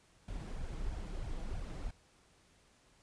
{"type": "noise with flanger", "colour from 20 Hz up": "brown", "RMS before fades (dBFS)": -40, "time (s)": [0.28, 1.91], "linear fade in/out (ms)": 5, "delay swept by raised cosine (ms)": [1.2, 6.3], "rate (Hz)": 3.1, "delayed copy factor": 0.65, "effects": ["pink hiss -67 dBFS RMS until 3.02 s", "resampled to 22050 Hz"]}